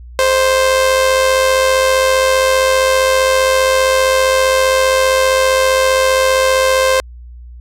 sawtooth tone with amplitude modulation, 523.3 Hz, C5, in tune, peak -4 dBFS, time 0.19-7 s, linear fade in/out 0 ms, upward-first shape sine, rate 95.2 Hz, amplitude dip 45%, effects added 60 Hz sine -31 dBFS peak until 7.6 s + low-pass 12000 Hz 12 dB/octave

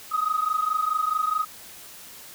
sine tone pair together, 1244.5 / 1269.2 Hz, D#6 / D#6, 0 / +34 cents, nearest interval unison, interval 34 cents, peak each -24 dBFS, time 0.11-1.45 s, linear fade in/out 20 ms, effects tanh soft clip ceiling -15 dBFS + white hiss -44 dBFS RMS until 2.34 s

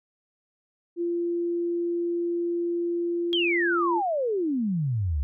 sine tone, 344.2 Hz, F4, 25 cents flat, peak -24 dBFS, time 0.96-4.02 s, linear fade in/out 50 ms
sine exponential sweep, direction down, 3298 to 65.41 Hz, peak -23 dBFS, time 3.33-5.23 s, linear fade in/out 0 ms
effects none

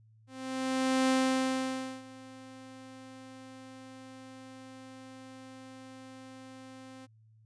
sawtooth tone with ADSR envelope, 261.6 Hz, C4, in tune, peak -20 dBFS, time 0.27-7.07 s, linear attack 820 ms, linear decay 930 ms, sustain -23 dB, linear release 27 ms, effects added 110 Hz sine -58 dBFS peak until 7.45 s + resampled to 22050 Hz

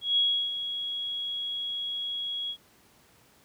sine tone with ADSR envelope, 3322 Hz, G#7, in tune, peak -20 dBFS, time 0.01-2.57 s, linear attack 160 ms, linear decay 340 ms, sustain -10 dB, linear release 71 ms, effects pink hiss -60 dBFS RMS until 3.44 s + high-pass 80 Hz 12 dB/octave

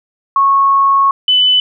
sine tone pair in turn, 1100 / 3002 Hz, C#6 / F#7, -14 / +24 cents, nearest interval octave + perfect fourth, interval 1738 cents, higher second, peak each -7 dBFS, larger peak neither, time 0.36-1.11 / 1.28-1.6 s, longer first, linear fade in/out 2 ms, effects none

